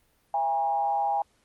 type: tone with frequency modulation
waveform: sine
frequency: 812 Hz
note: G#5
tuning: 39 cents flat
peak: -23 dBFS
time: 0.34-1.22 s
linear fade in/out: 2 ms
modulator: 142 Hz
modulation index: 0.6
effects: pink hiss -67 dBFS RMS until 1.44 s + Opus 32 kbps